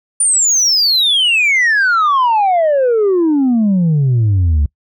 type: exponential sweep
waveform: sine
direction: down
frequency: 9397 to 69.3 Hz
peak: -7 dBFS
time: 0.2-4.66 s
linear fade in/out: 5 ms
effects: noise-tail reverb RT60 0.1 s tail -25 dB re dry + tanh soft clip ceiling -8 dBFS